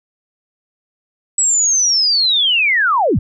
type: linear sweep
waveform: sine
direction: down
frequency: 7880 to 52.2 Hz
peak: -11 dBFS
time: 1.38-3.19 s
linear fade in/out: 5 ms
effects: none